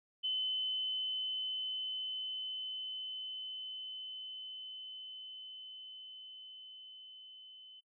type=tone with level ramp; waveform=sine; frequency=3038 Hz; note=F#7; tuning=45 cents sharp; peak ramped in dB=-32 to -52 dBFS; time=0.23-7.81 s; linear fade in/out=20 ms; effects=noise-tail reverb RT60 0.2 s tail -26 dB re dry